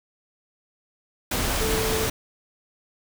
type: tone in noise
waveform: sine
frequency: 441.1 Hz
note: A4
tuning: 4 cents sharp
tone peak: -26 dBFS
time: 1.61-2.07 s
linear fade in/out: 5 ms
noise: pink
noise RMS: -25 dBFS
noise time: 1.31-2.1 s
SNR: -4 dB
effects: none